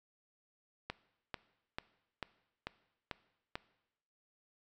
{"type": "click train", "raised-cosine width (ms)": 0.3, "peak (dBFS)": -22, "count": 7, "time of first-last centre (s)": [0.9, 3.555], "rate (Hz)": 2.26, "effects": ["noise-tail reverb RT60 0.9 s tail -19 dB re dry"]}